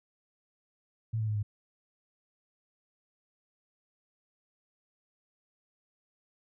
sine tone with pitch steps, 111.9 / 109.15 / 106.48 / 103.87 Hz, A2 / A2 / G#2 / G#2, +30 / -13 / +44 / +1 cents, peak -28 dBFS, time 1.13-1.43 s, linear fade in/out 10 ms, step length 75 ms, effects none

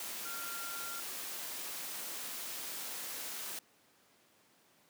sine tone in noise, 1386 Hz, F6, 14 cents flat, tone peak -44 dBFS, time 0.25-1 s, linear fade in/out 2 ms, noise white, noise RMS -42 dBFS, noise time 0-3.59 s, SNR -5 dB, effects pink hiss -67 dBFS RMS until 4.89 s + high-pass 200 Hz 12 dB/octave

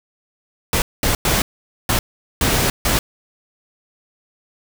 pink noise bursts at uneven times, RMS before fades -17 dBFS, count 6, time 0.73-0.82 / 1.03-1.15 / 1.25-1.42 / 1.89-1.99 / 2.41-2.7 / 2.85-2.99 s, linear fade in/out 2 ms, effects none

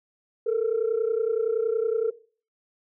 sine tone pair together, 437.4 / 468.1 Hz, A4 / A#4, -10 / +7 cents, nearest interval minor second, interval 117 cents, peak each -23 dBFS, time 0.46-2.11 s, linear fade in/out 10 ms, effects noise-tail reverb RT60 0.4 s tail -19 dB re dry + tanh soft clip ceiling -17 dBFS

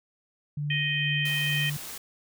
sine tone with tremolo, 146.83 Hz, D3, in tune, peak -27 dBFS, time 0.57-1.77 s, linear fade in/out 5 ms, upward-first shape sine, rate 2.2 Hz, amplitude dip 35%
harmonic tone, 624 Hz, D#5, 5 cents sharp, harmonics 3 / 4 / 5, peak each -30 / -30 / -30 dBFS, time 0.7-1.7 s, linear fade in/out 5 ms
white noise, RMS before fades -39 dBFS, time 1.25-1.98 s, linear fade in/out 5 ms
effects none

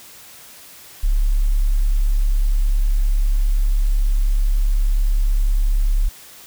sine tone, 34.96 Hz, C#1, 16 cents sharp, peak -13 dBFS, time 1.03-6.09 s, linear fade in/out 10 ms, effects white hiss -42 dBFS RMS until 6.46 s

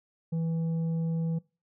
triangle tone with tanh clipping, 164.1 Hz, E3, 8 cents flat, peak -28 dBFS, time 0.32-1.39 s, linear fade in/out 10 ms, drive 10 dB, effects noise-tail reverb RT60 0.3 s tail -23 dB re dry

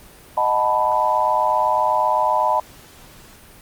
sine chord, B dominant seventh, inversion first, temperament equal, 622.3 / 740 / 880 / 987.8 Hz, D#5 / F#5 / A5 / B5, 0 / 0 / 0 / 0 cents, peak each -22 / -25 / -20 / -19 dBFS, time 0.37-2.6 s, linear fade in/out 5 ms, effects pink hiss -45 dBFS RMS until 3.61 s + Opus 32 kbps

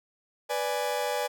40% pulse chord, G# diminished, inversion first, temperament equal, 493.9 / 587.3 / 830.6 Hz, B4 / D5 / G#5, 0 / 0 / 0 cents, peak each -31 dBFS, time 0.49-1.28 s, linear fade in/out 20 ms, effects none

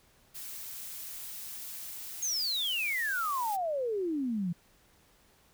blue noise, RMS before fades -42 dBFS, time 0.34-3.57 s, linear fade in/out 20 ms
sine exponential sweep, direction down, 6650 to 164.81 Hz, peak -29 dBFS, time 2.22-4.53 s, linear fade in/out 10 ms
effects pink hiss -64 dBFS RMS until 5.53 s

